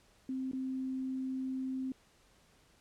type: tone with dropouts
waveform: sine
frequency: 261.6 Hz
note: C4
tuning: in tune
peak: -34 dBFS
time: 0.29-1.92 s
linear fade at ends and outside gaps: 2 ms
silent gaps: 0.514-0.532 s
effects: pink hiss -66 dBFS RMS until 2.8 s + low-pass 10000 Hz 12 dB/octave